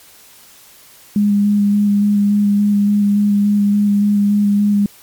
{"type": "tone with vibrato", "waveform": "sine", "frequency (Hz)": 204.6, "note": "G#3", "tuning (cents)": -26, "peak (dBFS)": -10, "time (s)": [1.16, 4.86], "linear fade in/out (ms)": 2, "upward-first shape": "square", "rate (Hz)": 3.5, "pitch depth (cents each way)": 12, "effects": ["white hiss -44 dBFS RMS until 5.02 s", "MP3 96 kbps"]}